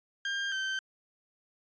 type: tone pair in turn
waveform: 30% pulse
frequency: 1600 / 1550.9 Hz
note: G6 / G6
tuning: +35 / -19 cents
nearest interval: minor second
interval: 54 cents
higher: first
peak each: -28 dBFS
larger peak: neither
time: 0.25-0.52 / 0.52-0.79 s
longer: neither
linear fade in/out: 2 ms
effects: resampled to 16000 Hz